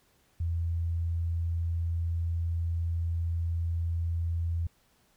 sine tone, 84 Hz, E2, 33 cents sharp, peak -27 dBFS, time 0.4-4.67 s, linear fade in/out 5 ms, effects pink hiss -67 dBFS RMS until 5.16 s

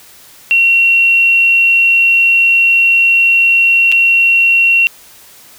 sine tone with dropouts, 2734 Hz, F7, 37 cents flat, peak -6 dBFS, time 0.51-4.87 s, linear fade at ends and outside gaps 0 ms, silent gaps 3.917-3.923 s, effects white hiss -40 dBFS RMS until 5.58 s

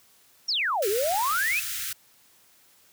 sine exponential two-way sweep, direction down then up, 5870 to 377 to 2670 Hz, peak -23 dBFS, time 0.48-1.6 s, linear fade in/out 10 ms, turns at 0.88 s
white band-stop noise, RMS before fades -32 dBFS, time 0.82-1.93 s, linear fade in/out 5 ms, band 110 to 1300 Hz, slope 96 dB/octave
effects white hiss -59 dBFS RMS until 2.92 s + high-pass 60 Hz 12 dB/octave

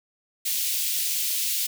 white high-pass noise, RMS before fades -26 dBFS, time 0.45-1.67 s, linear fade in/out 10 ms, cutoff 2600 Hz, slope 24 dB/octave, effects none

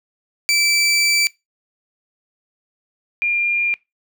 20% pulse / sine tone pair in turn, 2325 / 2401 Hz, D7 / D7, -18 / +38 cents, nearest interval minor second, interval 56 cents, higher second, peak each -9 / -16 dBFS, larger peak first, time 0.49-1.27 / 3.22-3.74 s, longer first, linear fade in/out 0 ms, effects noise-tail reverb RT60 0.2 s tail -22 dB re dry

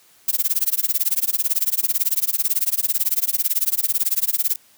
violet noise with tremolo, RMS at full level -17 dBFS, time 0.28-4.56 s, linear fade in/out 2 ms, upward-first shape sine, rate 18 Hz, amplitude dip 100%, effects white hiss -54 dBFS RMS until 4.77 s + high-pass 80 Hz 12 dB/octave

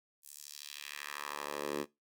10% pulse tone with high-pass filter sweep, 72.8 Hz, D2, 15 cents flat, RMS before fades -42 dBFS, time 0.22-1.86 s, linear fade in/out 50 ms, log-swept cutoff 9700 to 300 Hz, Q 1.4, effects noise-tail reverb RT60 0.2 s tail -20 dB re dry

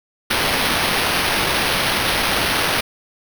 white noise with sample-and-hold, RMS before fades -19 dBFS, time 0.3-2.81 s, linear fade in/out 10 ms, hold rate 7350 Hz, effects none

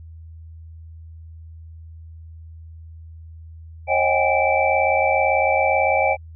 sine tone cluster, 540 / 627 / 760 / 818 / 2326 Hz, C#5 / D#5 / F#5 / G#5 / D7, -45 / +13 / +46 / -26 / -17 cents, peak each -22 dBFS, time 3.87-6.17 s, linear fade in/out 50 ms, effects added 81 Hz sine -37 dBFS peak until 6.35 s

